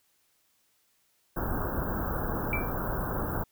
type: band-stop noise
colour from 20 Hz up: pink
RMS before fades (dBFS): -31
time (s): 1.36-3.44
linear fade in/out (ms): 10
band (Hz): 1600 to 14000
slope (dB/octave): 96
type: tone with exponential decay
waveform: sine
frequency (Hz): 2329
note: D7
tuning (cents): -15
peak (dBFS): -25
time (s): 2.53-2.72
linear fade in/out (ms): 1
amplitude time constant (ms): 41
effects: white hiss -70 dBFS RMS until 3.51 s